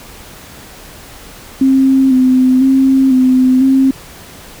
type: tone with vibrato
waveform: sine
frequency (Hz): 261.6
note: C4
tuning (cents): 0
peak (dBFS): -6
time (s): 1.61-3.91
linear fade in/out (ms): 5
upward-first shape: square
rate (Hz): 1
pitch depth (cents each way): 32
effects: pink hiss -35 dBFS RMS until 4.6 s